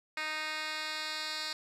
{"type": "tone with band-pass filter sweep", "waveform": "10% pulse", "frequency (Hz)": 309.7, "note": "D#4", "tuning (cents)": -8, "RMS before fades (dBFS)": -37, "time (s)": [0.17, 1.53], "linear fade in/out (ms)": 2, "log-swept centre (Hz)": [2700, 4100], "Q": 2, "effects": []}